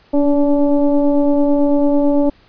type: tone with frequency modulation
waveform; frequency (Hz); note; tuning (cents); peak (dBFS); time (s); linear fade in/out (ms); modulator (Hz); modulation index
sine; 285.5; D4; -49; -10; 0.13-2.3; 10; 290; 1.1
effects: pink hiss -51 dBFS RMS until 2.48 s + resampled to 11025 Hz